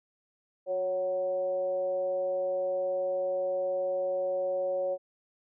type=tone with frequency modulation; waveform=sine; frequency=554.4 Hz; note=C#5; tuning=in tune; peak=-27 dBFS; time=0.66-4.98 s; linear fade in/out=50 ms; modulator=190 Hz; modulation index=0.43; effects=none